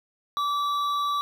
triangle tone pair together, 1158 / 3891 Hz, D6 / B7, -25 / -27 cents, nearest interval octave + major sixth, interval 2098 cents, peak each -22 / -32 dBFS, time 0.37-1.21 s, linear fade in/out 0 ms, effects none

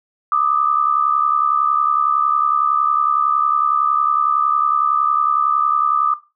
sine tone pair together, 1193 / 1263.9 Hz, D6 / D#6, +27 / +27 cents, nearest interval minor second, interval 100 cents, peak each -14 / -18 dBFS, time 0.32-6.14 s, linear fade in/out 2 ms, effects noise-tail reverb RT60 0.3 s tail -18 dB re dry

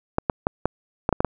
clicks, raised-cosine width 1 ms, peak -5 dBFS, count 8, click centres 0.184 / 0.298 / 0.469 / 0.656 / 1.091 / 1.127 / 1.205 / 1.247 s, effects none

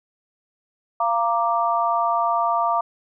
sine chord, Bb major, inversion second, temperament equal with one note detuned, 689.6 / 932.3 / 1174.7 Hz, F5 / Bb5 / D6, -22 / 0 / 0 cents, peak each -22 / -23 / -22 dBFS, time 1-2.81 s, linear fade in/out 5 ms, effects none

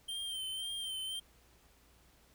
square tone with vibrato, 3136 Hz, G7, in tune, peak -38 dBFS, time 0.08-1.2 s, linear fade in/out 10 ms, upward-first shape sine, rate 1.9 Hz, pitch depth 39 cents each way, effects added 60 Hz sine -67 dBFS peak until 2.34 s + pink hiss -66 dBFS RMS until 2.34 s

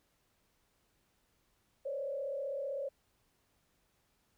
sine tone with frequency modulation, 554.4 Hz, C#5, in tune, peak -35 dBFS, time 1.85-2.89 s, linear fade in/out 10 ms, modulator 35.7 Hz, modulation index 1, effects pink hiss -75 dBFS RMS until 4.37 s

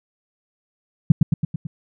sine tone with echo, 155.56 Hz, D#3, in tune, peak -4 dBFS, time 1.1-1.12 s, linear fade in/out 5 ms, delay 110 ms, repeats 5, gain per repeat -4 dB, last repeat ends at 1.67 s, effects none

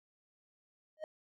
triangle tone with exponential growth, 622.3 Hz, D#5, in tune, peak -32 dBFS, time 0.97-1.04 s, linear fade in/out 1 ms, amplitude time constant 15 ms, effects none

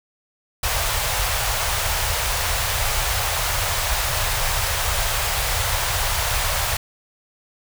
pink band-stop noise, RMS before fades -22 dBFS, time 0.63-6.77 s, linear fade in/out 5 ms, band 110 to 580 Hz, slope 24 dB/octave, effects none

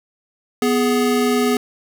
square tone pair together, 246.9 / 418.1 Hz, B3 / G#4, 0 / +12 cents, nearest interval major sixth, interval 912 cents, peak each -18 / -19 dBFS, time 0.62-1.57 s, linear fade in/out 2 ms, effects none

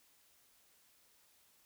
silence, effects white hiss -69 dBFS RMS until 1.65 s

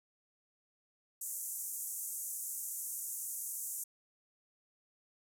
white band-pass noise, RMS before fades -41 dBFS, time 1.21-3.84 s, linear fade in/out 5 ms, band 6600 to 14000 Hz, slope 48 dB/octave, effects none

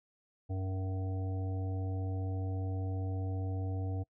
harmonic tone with a mistuned harmonic, 94.9 Hz, F#2, 44 cents sharp, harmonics 1 / 3 / 5 / 7 / 8, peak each -33 / -43 / -47 / -50 / -51 dBFS, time 0.49-4.04 s, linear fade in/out 20 ms, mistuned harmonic 5, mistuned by -23 cents, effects noise-tail reverb RT60 0.1 s tail -24 dB re dry

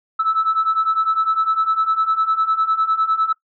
sine beating tone pair, 1303 / 1312.9 Hz, E6 / E6, -20 / -7 cents, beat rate 9.9 Hz, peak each -19 / -16 dBFS, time 0.19-3.33 s, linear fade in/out 10 ms, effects noise-tail reverb RT60 0.1 s tail -21 dB re dry + tanh soft clip ceiling -10 dBFS

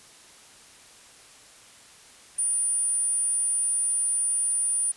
sine tone, 9390 Hz, D9, 1 cent flat, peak -22 dBFS, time 2.38-4.92 s, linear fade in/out 10 ms, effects white hiss -51 dBFS RMS until 4.96 s + resampled to 24000 Hz

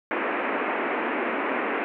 pink band-pass noise, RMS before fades -27 dBFS, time 0.11-1.84 s, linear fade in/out 0 ms, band 240 to 2500 Hz, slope 48 dB/octave, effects none

